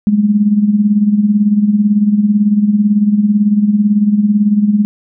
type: tone with tremolo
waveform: sine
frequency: 207.7 Hz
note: G#3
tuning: in tune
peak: -5 dBFS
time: 0.07-4.85 s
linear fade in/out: 0 ms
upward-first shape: sine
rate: 18 Hz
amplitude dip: 65%
effects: none